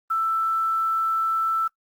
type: tone with quantisation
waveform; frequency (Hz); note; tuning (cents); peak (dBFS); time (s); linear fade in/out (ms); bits
sine; 1326; E6; +10; -20; 0.1-1.68; 10; 8
effects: noise-tail reverb RT60 0.1 s tail -22 dB re dry + Opus 32 kbps